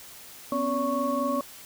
sine tone cluster, 249.2 / 273.5 / 570 / 1108 Hz, B3 / C#4 / C#5 / C#6, +16 / -23 / +48 / -1 cents, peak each -30 / -31 / -29 / -29 dBFS, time 0.52-1.41 s, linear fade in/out 2 ms, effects white hiss -46 dBFS RMS until 1.65 s

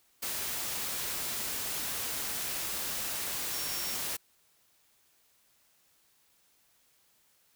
sine tone in noise, 5530 Hz, F8, 18 cents flat, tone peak -40 dBFS, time 3.53-3.97 s, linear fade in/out 10 ms, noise white, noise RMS -35 dBFS, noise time 0.22-4.17 s, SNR -8 dB, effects white hiss -68 dBFS RMS until 7.55 s

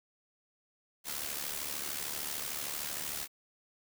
white noise with amplitude modulation, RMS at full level -35 dBFS, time 1.04-3.28 s, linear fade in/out 50 ms, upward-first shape sine, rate 73.2 Hz, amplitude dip 65%, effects none

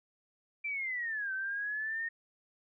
sine linear two-way sweep, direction down then up, 2360 to 1530 to 1850 Hz, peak -33 dBFS, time 0.64-2.09 s, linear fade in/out 10 ms, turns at 1.33 s, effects none

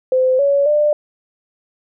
sine tone with pitch steps, 515 / 563 / 596 Hz, C5 / C#5 / D5, -28 / +27 / +25 cents, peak -11 dBFS, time 0.12-0.93 s, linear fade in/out 2 ms, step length 270 ms, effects none

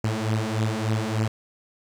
sawtooth beating tone pair, 108 / 111.4 Hz, A2 / A2, -32 / +22 cents, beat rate 3.4 Hz, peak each -22 dBFS, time 0.04-1.28 s, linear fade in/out 5 ms, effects low-pass 9000 Hz 12 dB/octave + 9-bit

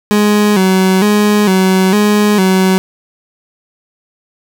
30% pulse tone with vibrato, 198.1 Hz, G3, 18 cents sharp, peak -5 dBFS, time 0.11-2.78 s, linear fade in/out 0 ms, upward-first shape square, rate 1.1 Hz, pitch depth 89 cents each way, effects none

